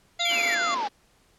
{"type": "harmonic tone", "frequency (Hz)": 692, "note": "F5", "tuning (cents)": -16, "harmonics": [1, 2, 3, 4, 5, 6, 7, 9, 10], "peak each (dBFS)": [-31, -38, -31, -40, -35, -38, -39, -47, -37], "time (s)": [0.19, 0.75], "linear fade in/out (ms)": 10}
{"type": "exponential sweep", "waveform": "sine", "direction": "down", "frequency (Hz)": [3951, 784], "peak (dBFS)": -25, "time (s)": [0.2, 0.88], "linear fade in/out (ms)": 10}
{"type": "tone", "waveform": "square", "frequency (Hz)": 2314, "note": "D7", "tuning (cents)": -26, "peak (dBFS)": -28, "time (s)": [0.25, 0.55], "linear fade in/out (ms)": 5}
{"type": "band-pass noise", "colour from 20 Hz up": "pink", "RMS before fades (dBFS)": -37, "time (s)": [0.29, 0.89], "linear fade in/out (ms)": 20, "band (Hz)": [230, 5600], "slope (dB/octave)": 48}
{"effects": ["pink hiss -62 dBFS RMS until 1.38 s", "low-pass 11000 Hz 12 dB/octave"]}